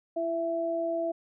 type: tone pair together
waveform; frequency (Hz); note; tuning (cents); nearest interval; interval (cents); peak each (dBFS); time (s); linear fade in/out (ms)
sine; 335.3 / 664; E4 / E5; +30 / +12; octave; 1182; -33 / -28; 0.16-1.12; 10
effects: none